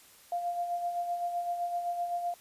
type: tone with tremolo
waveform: sine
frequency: 698.5 Hz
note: F5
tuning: in tune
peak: -28 dBFS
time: 0.32-2.34 s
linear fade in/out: 2 ms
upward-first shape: sine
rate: 7.8 Hz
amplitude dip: 50%
effects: white hiss -57 dBFS RMS until 2.4 s + resampled to 32000 Hz